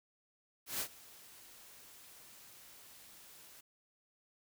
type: noise with ADSR envelope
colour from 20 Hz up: white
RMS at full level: -36 dBFS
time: 0.66-3.61 s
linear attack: 140 ms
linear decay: 77 ms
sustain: -21 dB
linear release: 8 ms
effects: none